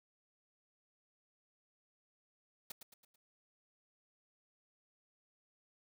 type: noise with echo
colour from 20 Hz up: white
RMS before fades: -45 dBFS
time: 2.7-2.72 s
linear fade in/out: 5 ms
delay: 110 ms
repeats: 4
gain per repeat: -7 dB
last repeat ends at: 3.16 s
effects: none

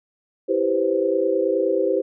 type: chord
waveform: sine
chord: C major seventh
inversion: first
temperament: equal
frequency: 329.6 / 392 / 493.9 / 523.3 Hz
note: E4 / G4 / B4 / C5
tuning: 0 / 0 / 0 / 0 cents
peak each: -25 / -22 / -25 / -22 dBFS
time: 0.48-2.02 s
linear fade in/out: 20 ms
effects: none

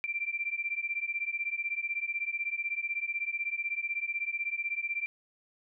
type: beating tone pair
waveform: sine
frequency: 2349 / 2365 Hz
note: D7 / D7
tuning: 0 / +12 cents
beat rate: 16 Hz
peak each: -34 / -34 dBFS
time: 0.04-5.06 s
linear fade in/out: 0 ms
effects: none

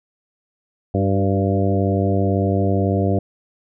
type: harmonic tone with a mistuned harmonic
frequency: 98 Hz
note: G2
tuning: in tune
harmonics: 1 / 2 / 3 / 4 / 5 / 6 / 7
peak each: -19 / -22 / -24 / -25 / -26 / -27 / -27 dBFS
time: 0.94-3.19 s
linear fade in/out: 5 ms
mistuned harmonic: 4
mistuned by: -25 cents
effects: none

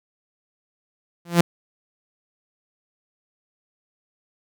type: tone with exponential growth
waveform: sawtooth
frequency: 171.7 Hz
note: F3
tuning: 29 cents flat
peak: -5 dBFS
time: 1.25-1.41 s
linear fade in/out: 5 ms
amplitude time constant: 34 ms
effects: none

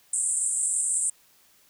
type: band-pass noise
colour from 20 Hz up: white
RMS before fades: -26 dBFS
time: 0.13-1.1 s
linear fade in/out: 5 ms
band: 7700 to 9200 Hz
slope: 96 dB/octave
effects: white hiss -60 dBFS RMS until 1.69 s

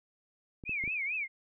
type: clicks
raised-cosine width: 3 ms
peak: -31 dBFS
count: 4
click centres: 0.638 / 0.694 / 0.839 / 0.877 s
type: tone with vibrato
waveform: sine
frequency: 2349 Hz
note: D7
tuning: in tune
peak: -31 dBFS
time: 0.65-1.28 s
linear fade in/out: 50 ms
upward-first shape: triangle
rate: 4.5 Hz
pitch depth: 210 cents each way
effects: none

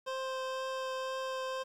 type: tone with vibrato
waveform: 25% pulse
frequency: 523.3 Hz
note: C5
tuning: in tune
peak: -31 dBFS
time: 0.06-1.64 s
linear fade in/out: 20 ms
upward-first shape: triangle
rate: 2 Hz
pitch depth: 9 cents each way
effects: low-pass 6000 Hz 12 dB/octave + 10-bit

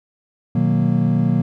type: chord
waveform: triangle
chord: B major seventh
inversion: none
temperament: equal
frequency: 123.47 / 155.56 / 185 / 233.1 Hz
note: B2 / D#3 / F#3 / A#3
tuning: 0 / 0 / 0 / 0 cents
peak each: -18 dBFS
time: 0.55-1.42 s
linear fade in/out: 5 ms
effects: none

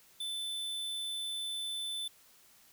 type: tone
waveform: square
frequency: 3520 Hz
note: A7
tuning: in tune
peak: -36 dBFS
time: 0.2-2.08 s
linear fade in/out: 5 ms
effects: white hiss -62 dBFS RMS until 2.72 s

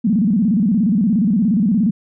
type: tone with vibrato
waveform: sine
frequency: 207.7 Hz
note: G#3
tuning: in tune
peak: -12 dBFS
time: 0.04-1.91 s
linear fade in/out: 10 ms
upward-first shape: square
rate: 17 Hz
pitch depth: 190 cents each way
effects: none

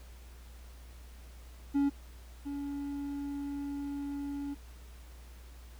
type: tone pair in turn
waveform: triangle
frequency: 281.3 / 283.3 Hz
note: C#4 / C#4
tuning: +26 / +38 cents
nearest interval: unison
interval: 12 cents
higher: second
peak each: -23 / -33 dBFS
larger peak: first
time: 1.74-1.9 / 2.45-4.55 s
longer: second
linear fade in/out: 20 ms
effects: added 60 Hz sine -48 dBFS peak until 5.79 s + pink hiss -59 dBFS RMS until 5.79 s

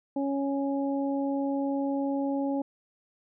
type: harmonic tone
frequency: 277.2 Hz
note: C#4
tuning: in tune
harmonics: 1 / 2 / 3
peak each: -27 / -33 / -37 dBFS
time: 0.16-2.62 s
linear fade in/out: 5 ms
effects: none

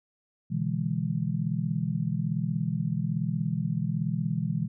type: chord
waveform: sine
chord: E dominant seventh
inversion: second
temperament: just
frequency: 123.61 / 148.33 / 164.81 / 206 Hz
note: B2 / D3 / E3 / G#3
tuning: +2 / +18 / 0 / -14 cents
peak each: -32 / -33 / -29 / -33 dBFS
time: 0.5-4.68 s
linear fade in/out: 20 ms
effects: none

